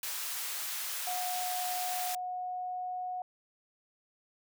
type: high-pass noise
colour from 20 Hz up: white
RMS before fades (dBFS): -37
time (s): 0.03-2.15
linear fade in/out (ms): 2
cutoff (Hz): 860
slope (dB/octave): 12
type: tone with pitch glide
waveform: sine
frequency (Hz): 727 to 731.2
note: F#5 to F#5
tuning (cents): -31 to -21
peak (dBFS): -34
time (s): 1.07-3.22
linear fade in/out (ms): 2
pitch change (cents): +10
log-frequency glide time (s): 1.56-3.1
effects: none